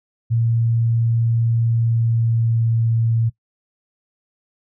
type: tone with pitch glide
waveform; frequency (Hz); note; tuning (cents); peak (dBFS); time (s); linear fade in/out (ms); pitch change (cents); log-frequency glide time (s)
sine; 115.6 to 114.47; A#2 to A#2; -14 to -31; -15; 0.3-3.3; 20; -17; 1.67-2.81
effects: noise-tail reverb RT60 0.1 s tail -19 dB re dry